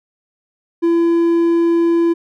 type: tone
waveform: triangle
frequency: 337.2 Hz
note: E4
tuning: 39 cents sharp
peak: -9 dBFS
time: 0.82-2.14 s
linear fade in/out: 20 ms
effects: none